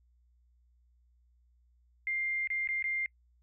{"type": "tone with dropouts", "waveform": "sine", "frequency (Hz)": 2100, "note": "C7", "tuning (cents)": 6, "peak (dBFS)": -30, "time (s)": [2.07, 3.06], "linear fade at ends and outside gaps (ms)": 1, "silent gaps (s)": [[2.473, 2.502], [2.674, 2.688], [2.825, 2.841]], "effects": ["noise-tail reverb RT60 0.1 s tail -26 dB re dry", "added 60 Hz sine -64 dBFS peak until 3.42 s"]}